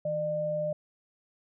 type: tone pair together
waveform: sine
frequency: 159.5 / 602.2 Hz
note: D#3 / D5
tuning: +43 / +43 cents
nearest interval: octave + major seventh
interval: 2300 cents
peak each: -37 / -28 dBFS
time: 0.05-0.73 s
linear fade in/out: 5 ms
effects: none